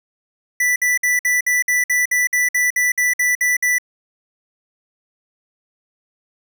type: tone bursts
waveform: square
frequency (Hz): 1975.5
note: B6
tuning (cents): 0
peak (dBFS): -15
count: 15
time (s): 0.6-3.784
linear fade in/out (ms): 5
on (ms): 160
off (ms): 56
effects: none